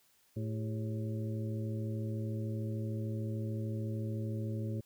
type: harmonic tone with a mistuned harmonic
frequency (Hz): 110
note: A2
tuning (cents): 0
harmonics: 1 / 2 / 3 / 4 / 5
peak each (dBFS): -35 / -41 / -45 / -47 / -49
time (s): 0.36-4.81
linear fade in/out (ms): 10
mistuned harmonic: 4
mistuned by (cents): -150
effects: white hiss -69 dBFS RMS until 4.85 s